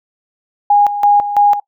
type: tone with tremolo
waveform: sine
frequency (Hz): 820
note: G#5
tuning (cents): -22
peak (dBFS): -6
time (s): 0.7-1.6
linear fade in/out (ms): 5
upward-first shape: square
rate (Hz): 3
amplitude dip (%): 70
effects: noise-tail reverb RT60 0.1 s tail -21 dB re dry